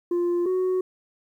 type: tone pair in turn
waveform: sine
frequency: 349.2 / 370 Hz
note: F4 / F#4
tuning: 0 / 0 cents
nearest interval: minor second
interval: 100 cents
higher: second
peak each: -18 dBFS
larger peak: neither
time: 0.11-0.46 / 0.46-0.81 s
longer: neither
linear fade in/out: 5 ms
effects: tanh soft clip ceiling -20 dBFS + 10-bit